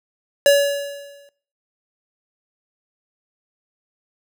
square tone with exponential decay, 567 Hz, C#5, 39 cents sharp, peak -9 dBFS, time 0.46-1.29 s, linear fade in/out 1 ms, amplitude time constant 180 ms, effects noise-tail reverb RT60 0.5 s tail -20 dB re dry

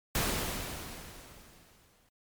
pink noise with exponential decay, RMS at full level -28 dBFS, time 0.15-2.09 s, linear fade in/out 2 ms, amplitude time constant 420 ms, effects MP3 96 kbps

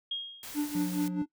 sine tone with exponential decay, 3257 Hz, G#7, 34 cents flat, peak -29 dBFS, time 0.11-0.67 s, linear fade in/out 5 ms, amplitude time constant 120 ms
white noise, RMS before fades -43 dBFS, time 0.43-1.08 s, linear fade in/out 2 ms
triangle tone with tremolo, 294.6 Hz, D4, 6 cents sharp, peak -23 dBFS, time 0.54-1.26 s, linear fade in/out 50 ms, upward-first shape sine, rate 4.7 Hz, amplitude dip 80%
triangle tone, 180 Hz, F#3, 47 cents flat, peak -30 dBFS, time 0.75-1.22 s, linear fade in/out 2 ms
effects noise-tail reverb RT60 0.1 s tail -19 dB re dry

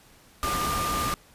sine tone in noise, 1200 Hz, D6, 37 cents sharp, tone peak -27 dBFS, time 0.43-1.14 s, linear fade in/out 0 ms, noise pink, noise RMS -30 dBFS, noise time 0.43-1.14 s, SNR 0 dB, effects pink hiss -55 dBFS RMS until 1.34 s + resampled to 32000 Hz

